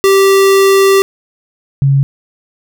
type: tone pair in turn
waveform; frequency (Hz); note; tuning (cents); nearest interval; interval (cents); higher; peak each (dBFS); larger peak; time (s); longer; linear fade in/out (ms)
square / sine; 390.2 / 137.96; G4 / C#3; -8 / -8; octave + tritone; 1800; first; -6; neither; 0.04-1.02 / 1.82-2.03; first; 0
effects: none